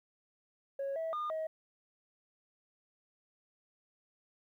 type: tone with pitch steps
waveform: sine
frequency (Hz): 551 / 650 / 1215 / 635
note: C#5 / E5 / D#6 / D#5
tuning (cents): -11 / -24 / -42 / +35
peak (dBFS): -32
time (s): 0.79-1.47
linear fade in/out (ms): 5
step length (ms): 170
effects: tanh soft clip ceiling -32 dBFS + 12-bit